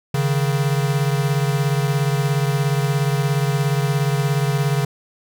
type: beating tone pair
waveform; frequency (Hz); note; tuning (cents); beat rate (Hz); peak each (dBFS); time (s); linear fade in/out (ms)
square; 138.59 / 155.59; C#3 / D#3; 0 / 0; 17; -19 / -23; 0.14-4.85; 5
effects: none